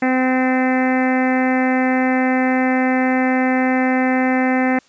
harmonic tone with a mistuned harmonic, 257.4 Hz, C4, 28 cents flat, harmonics 1 / 2 / 3 / 4 / 5 / 6 / 7 / 8 / 9 / 10, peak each -16 / -23 / -22 / -32 / -32 / -30 / -26 / -26 / -34 / -38 dBFS, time 0.02-4.79 s, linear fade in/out 5 ms, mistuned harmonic 10, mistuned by +27 cents, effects white hiss -53 dBFS RMS until 4.88 s + resampled to 16000 Hz

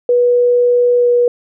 sine tone with pitch glide, 487.4 to 484 Hz, B4 to B4, -23 to -35 cents, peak -8 dBFS, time 0.09-1.28 s, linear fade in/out 2 ms, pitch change -12 cents, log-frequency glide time 0.97-1.08 s, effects none

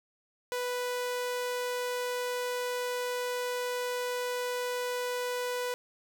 sawtooth tone, 493.9 Hz, B4, in tune, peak -27 dBFS, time 0.52-5.74 s, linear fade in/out 0 ms, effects none

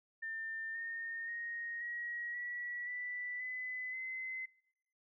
sine tone with pitch steps, 1800 / 1833.6 / 1867.8 / 1902.6 / 1938.1 / 1974.3 / 2011 / 2049 Hz, A6 / A#6 / A#6 / A#6 / B6 / B6 / B6 / C7, +39 / -29 / +3 / +35 / -33 / -1 / +31 / -37 cents, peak -39 dBFS, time 0.22-4.46 s, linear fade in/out 10 ms, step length 530 ms, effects noise-tail reverb RT60 1.0 s tail -24 dB re dry

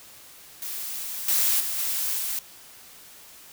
blue noise with level steps, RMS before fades -33 / -22 / -29 / -27 / -29 dBFS, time 0.62-2.39 s, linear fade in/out 2 ms, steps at 1.28 / 1.6 / 1.78 / 2.18 s, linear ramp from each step 5 ms, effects white hiss -48 dBFS RMS until 3.52 s

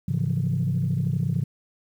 sine tone cluster, 105.3 / 136.5 / 166.9 / 180 Hz, G#2 / C#3 / E3 / F#3, +24 / -26 / +22 / -47 cents, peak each -27 / -24 / -26 / -31 dBFS, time 0.08-1.44 s, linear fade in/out 5 ms, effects tanh soft clip ceiling -15 dBFS + 9-bit

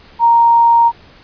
sine tone, 932.3 Hz, A#5, in tune, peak -6 dBFS, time 0.19-0.92 s, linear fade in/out 50 ms, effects pink hiss -43 dBFS RMS until 1.23 s + resampled to 11025 Hz

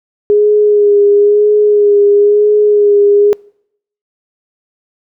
sine tone with vibrato, 413.4 Hz, G#4, 8 cents flat, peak -5 dBFS, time 0.3-3.33 s, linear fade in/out 0 ms, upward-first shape sine, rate 1 Hz, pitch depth 27 cents each way, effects noise-tail reverb RT60 0.7 s tail -26 dB re dry

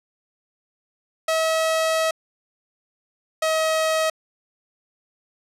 sawtooth tone pair in turn, 643 / 636.3 Hz, E5 / D#5, -43 / +39 cents, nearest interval unison, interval 18 cents, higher first, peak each -15 dBFS, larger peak neither, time 1.28-2.11 / 3.42-4.1 s, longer first, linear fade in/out 5 ms, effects low-pass 11000 Hz 12 dB/octave

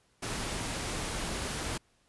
pink noise, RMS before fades -35 dBFS, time 0.22-1.78 s, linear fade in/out 10 ms, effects pink hiss -69 dBFS RMS until 2.08 s + resampled to 24000 Hz

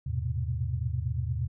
sine tone cluster, 79.4 / 103.1 / 119.1 / 127.9 Hz, D#2 / G#2 / A#2 / C3, +36 / -12 / +38 / -39 cents, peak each -32 / -34 / -34 / -33 dBFS, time 0.06-1.48 s, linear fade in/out 10 ms, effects none

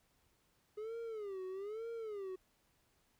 triangle tone with vibrato, 415.3 Hz, G#4, in tune, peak -39 dBFS, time 0.77-2.36 s, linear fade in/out 10 ms, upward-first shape sine, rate 1.1 Hz, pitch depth 190 cents each way, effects pink hiss -75 dBFS RMS until 3.19 s

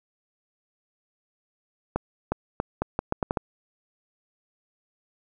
accelerating click train, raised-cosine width 1 ms, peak -10 dBFS, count 9, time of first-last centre 1.96-3.372 s, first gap 360 ms, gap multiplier 0.78, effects none

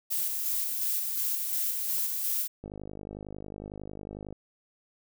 violet noise with tremolo, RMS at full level -29 dBFS, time 0.1-2.48 s, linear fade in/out 20 ms, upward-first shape square, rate 2.8 Hz, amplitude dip 30%
click train, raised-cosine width 2 ms, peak -27 dBFS, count 87, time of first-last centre 2.64-4.326 s, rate 51 Hz
effects none

